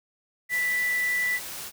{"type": "tone in noise", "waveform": "sine", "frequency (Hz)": 1975.5, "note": "B6", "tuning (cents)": 0, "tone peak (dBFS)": -23, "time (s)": [0.49, 1.4], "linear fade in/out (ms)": 50, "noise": "white", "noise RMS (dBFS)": -37, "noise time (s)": [0.49, 1.72], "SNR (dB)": 11, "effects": []}